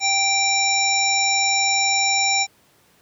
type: harmonic tone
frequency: 784 Hz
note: G5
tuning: in tune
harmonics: 1 / 3 / 5 / 7 / 9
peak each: -23 / -21 / -26 / -24 / -23 dBFS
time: 0-2.47 s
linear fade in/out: 50 ms
effects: pink hiss -57 dBFS RMS until 3.01 s + high-pass 100 Hz 12 dB/octave